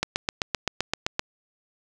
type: click train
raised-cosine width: 0.2 ms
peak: -6 dBFS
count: 10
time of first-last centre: 0.03-1.194 s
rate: 7.73 Hz
effects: none